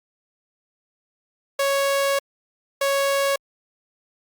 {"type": "tone bursts at uneven times", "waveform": "sawtooth", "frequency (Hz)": 554.4, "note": "C#5", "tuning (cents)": 0, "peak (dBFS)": -15, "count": 2, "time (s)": [[1.59, 2.19], [2.81, 3.36]], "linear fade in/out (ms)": 5, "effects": ["Opus 48 kbps"]}